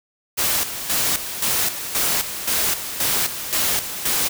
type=noise with tremolo; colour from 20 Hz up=white; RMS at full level=-20 dBFS; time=0.37-4.29 s; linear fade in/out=20 ms; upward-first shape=square; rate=1.9 Hz; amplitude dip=65%; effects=none